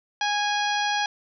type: harmonic tone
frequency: 826 Hz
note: G#5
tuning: 10 cents flat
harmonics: 1 / 2 / 3 / 4 / 5 / 6 / 7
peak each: -25 / -28 / -33 / -31 / -36 / -36 / -37 dBFS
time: 0.21-1.06 s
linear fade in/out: 2 ms
effects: none